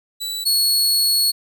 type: tone pair in turn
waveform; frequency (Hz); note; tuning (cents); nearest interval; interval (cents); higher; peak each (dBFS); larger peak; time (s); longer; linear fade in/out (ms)
sawtooth; 3951 / 4362; B7 / C#8; 0 / -29; major second; 171; second; -21 / -12; second; 0.2-0.45 / 0.45-1.32; second; 20
effects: none